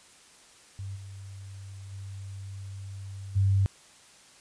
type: tone with level steps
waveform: sine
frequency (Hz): 97.7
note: G2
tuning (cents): -5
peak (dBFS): -34 / -40 / -37 / -20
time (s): 0.79-3.66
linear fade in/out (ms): 0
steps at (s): 0.95 / 1.91 / 3.35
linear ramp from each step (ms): 20
effects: white hiss -55 dBFS RMS until 4.4 s + resampled to 22050 Hz